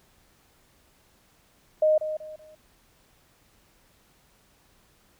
sine tone with echo, 619 Hz, D#5, 9 cents flat, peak -17 dBFS, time 1.82-1.98 s, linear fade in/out 5 ms, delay 190 ms, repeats 3, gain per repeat -10 dB, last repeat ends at 2.55 s, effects pink hiss -62 dBFS RMS until 5.19 s

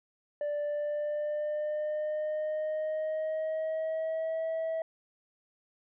sine tone with pitch glide, 587.3 to 647.9 Hz, D5 to E5, 0 to -30 cents, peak -27 dBFS, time 0.41-4.82 s, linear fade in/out 2 ms, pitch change +170 cents, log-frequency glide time 0.63-4.46 s, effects tanh soft clip ceiling -29 dBFS

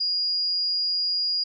sine tone, 4861 Hz, D#8, 41 cents flat, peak -22 dBFS, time 0-1.44 s, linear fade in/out 10 ms, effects none

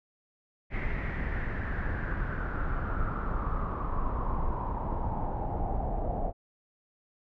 brown noise with low-pass filter sweep, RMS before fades -31 dBFS, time 0.7-6.33 s, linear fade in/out 50 ms, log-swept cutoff 2100 to 700 Hz, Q 6.3, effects none

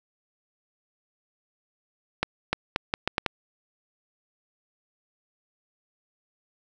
accelerating click train, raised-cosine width 0.3 ms, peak -7 dBFS, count 7, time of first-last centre 2.23-3.262 s, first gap 300 ms, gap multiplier 0.77, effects none

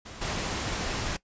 pink noise with level steps, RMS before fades -43 / -31 dBFS, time 0.05-1.17 s, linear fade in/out 10 ms, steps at 0.21 s, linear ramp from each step 10 ms, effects noise-tail reverb RT60 0.1 s tail -19 dB re dry + resampled to 16000 Hz

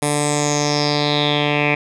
10% pulse tone with low-pass filter sweep, 147 Hz, D3, 2 cents sharp, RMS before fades -18 dBFS, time 0.02-1.75 s, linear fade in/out 5 ms, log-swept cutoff 10000 to 2400 Hz, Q 6.4, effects none

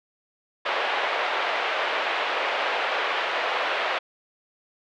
pink band-pass noise, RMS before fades -26 dBFS, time 0.65-3.99 s, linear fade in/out 10 ms, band 520 to 3200 Hz, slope 24 dB/octave, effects none

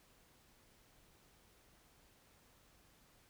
silence, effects pink hiss -68 dBFS RMS until 3.29 s

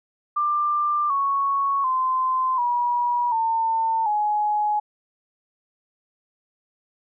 sine tone with pitch steps, 1188 / 1108.4 / 1034.2 / 965 / 900.3 / 840 Hz, D6 / C#6 / C6 / B5 / A5 / G#5, +20 / -1 / -20 / -40 / +39 / +19 cents, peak -19 dBFS, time 0.36-4.8 s, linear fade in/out 10 ms, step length 740 ms, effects none

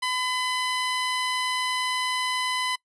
15% pulse tone, 1009 Hz, B5, 37 cents sharp, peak -18 dBFS, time 0.02-2.76 s, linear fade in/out 10 ms, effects noise-tail reverb RT60 0.1 s tail -23 dB re dry + resampled to 22050 Hz

